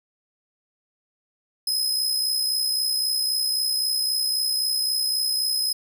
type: tone with amplitude modulation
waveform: sawtooth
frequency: 5090 Hz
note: D#8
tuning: 39 cents sharp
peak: -17 dBFS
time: 1.67-5.73 s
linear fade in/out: 5 ms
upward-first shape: sine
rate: 63.8 Hz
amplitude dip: 45%
effects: none